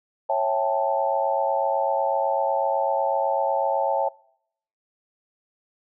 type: chord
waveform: sine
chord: A dominant seventh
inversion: first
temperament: just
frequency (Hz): 550 / 660 / 792 / 880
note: C#5 / E5 / G5 / A5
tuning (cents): -14 / +2 / +18 / 0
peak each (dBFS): -25 / -26 / -26 / -25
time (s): 0.29-4.09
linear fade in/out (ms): 10
effects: noise-tail reverb RT60 0.7 s tail -24 dB re dry